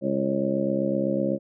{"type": "harmonic tone with a mistuned harmonic", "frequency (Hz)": 68, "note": "C#2", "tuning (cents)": -33, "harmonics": [2, 3, 4, 5, 6, 7, 8, 9], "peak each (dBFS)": [-35, -27, -30, -29, -39, -38, -27, -35], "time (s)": [0.01, 1.39], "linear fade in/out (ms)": 50, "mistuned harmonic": 9, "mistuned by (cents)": -33, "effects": []}